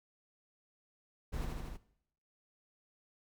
brown noise with echo, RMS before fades -36 dBFS, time 1.32-1.46 s, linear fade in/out 20 ms, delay 79 ms, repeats 4, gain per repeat -2 dB, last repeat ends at 1.776 s, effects noise-tail reverb RT60 0.7 s tail -18 dB re dry

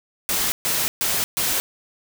white noise bursts, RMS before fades -22 dBFS, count 4, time 0.29-1.6 s, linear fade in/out 0 ms, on 230 ms, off 130 ms, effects none

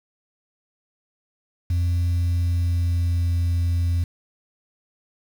sine tone with pitch glide, 87.31 to 86.26 Hz, F2 to F2, 0 to -21 cents, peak -16 dBFS, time 1.7-4.04 s, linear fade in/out 5 ms, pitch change -21 cents, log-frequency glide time 1.97-3.29 s, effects tanh soft clip ceiling -17 dBFS + 7-bit

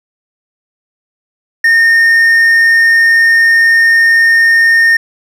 triangle tone, 1831 Hz, A#6, 32 cents flat, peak -3 dBFS, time 1.64-4.97 s, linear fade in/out 5 ms, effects none

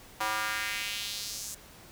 square tone with high-pass filter sweep, 108.2 Hz, A2, 29 cents flat, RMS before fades -34 dBFS, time 0.2-1.55 s, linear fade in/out 10 ms, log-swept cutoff 920 to 7400 Hz, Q 1.9, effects pink hiss -52 dBFS RMS until 1.91 s

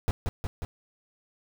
brown noise with echo, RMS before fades -24 dBFS, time 0.08-0.11 s, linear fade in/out 0 ms, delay 180 ms, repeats 3, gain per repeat -3 dB, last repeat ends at 0.65 s, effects none

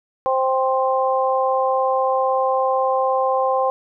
harmonic tone, 262.3 Hz, C4, 4 cents sharp, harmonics 2 / 3 / 4, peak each -19 / -21 / -22 dBFS, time 0.26-3.7 s, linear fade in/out 0 ms, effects none

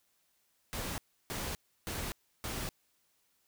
pink noise bursts, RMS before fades -38 dBFS, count 4, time 0.73-2.69 s, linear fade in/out 0 ms, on 250 ms, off 320 ms, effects white hiss -74 dBFS RMS until 3.47 s

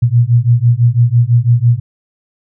sine beating tone pair, 116.54 / 122.54 Hz, A#2 / B2, 0 / -13 cents, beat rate 6 Hz, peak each -10 dBFS, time 0.02-1.8 s, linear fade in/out 10 ms, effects none

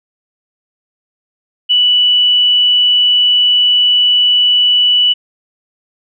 sine tone, 2960 Hz, F#7, in tune, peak -7 dBFS, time 1.69-5.14 s, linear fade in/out 20 ms, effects none

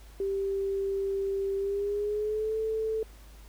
sine tone with pitch glide, 392.1 to 440.1 Hz, G4 to A4, 0 to 0 cents, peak -27 dBFS, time 0.2-3.03 s, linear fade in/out 2 ms, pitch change +200 cents, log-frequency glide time 1.57-2.57 s, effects added 52 Hz sine -48 dBFS peak until 3.48 s + pink hiss -57 dBFS RMS until 3.48 s

